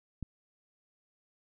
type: click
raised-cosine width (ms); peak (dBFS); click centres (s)
5; -25; 0.227
effects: none